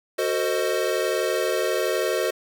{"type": "chord", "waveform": "square", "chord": "F# diminished seventh", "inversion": "none", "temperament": "equal with one note detuned", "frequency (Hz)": [370, 451.1, 523.3, 622.3], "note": ["F#4", "A4", "C5", "Eb5"], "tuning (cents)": [0, 43, 0, 0], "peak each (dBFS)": -28, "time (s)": [0.18, 2.31], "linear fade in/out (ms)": 10, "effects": []}